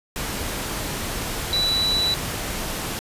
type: tone in noise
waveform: sine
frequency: 3951 Hz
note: B7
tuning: in tune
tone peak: -19 dBFS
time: 1.53-2.14 s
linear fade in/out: 0 ms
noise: pink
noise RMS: -28 dBFS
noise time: 0.16-2.99 s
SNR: +6 dB
effects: resampled to 32000 Hz